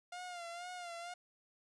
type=tone with vibrato; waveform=sawtooth; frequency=702 Hz; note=F5; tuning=9 cents sharp; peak=-40 dBFS; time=0.12-1.14 s; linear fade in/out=5 ms; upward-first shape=sine; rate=2.1 Hz; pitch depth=59 cents each way; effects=resampled to 22050 Hz + 12-bit